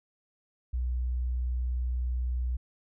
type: tone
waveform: sine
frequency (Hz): 61.74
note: B1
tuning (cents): 0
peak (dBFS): -27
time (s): 0.73-2.57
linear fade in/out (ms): 10
effects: none